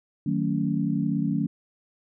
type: chord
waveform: sine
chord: D# half-diminished seventh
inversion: none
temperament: just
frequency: 155.56 / 186.68 / 224 / 280 Hz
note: D#3 / F#3 / A3 / C#4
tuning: 0 / +16 / +31 / +18 cents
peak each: -28 dBFS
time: 0.26-1.47 s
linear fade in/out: 5 ms
effects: none